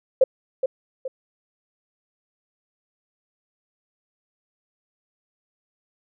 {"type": "tone with echo", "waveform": "sine", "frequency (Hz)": 523.3, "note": "C5", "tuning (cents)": 0, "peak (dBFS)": -10, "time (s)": [0.21, 0.24], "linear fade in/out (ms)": 5, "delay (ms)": 420, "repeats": 2, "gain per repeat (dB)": -8, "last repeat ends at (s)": 1.08, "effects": []}